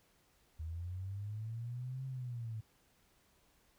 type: linear two-way sweep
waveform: sine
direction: up then down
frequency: 77.78 to 133.5 to 108.1 Hz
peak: -39 dBFS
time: 0.59-2.61 s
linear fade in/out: 10 ms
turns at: 2.05 s
effects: pink hiss -71 dBFS RMS until 3.78 s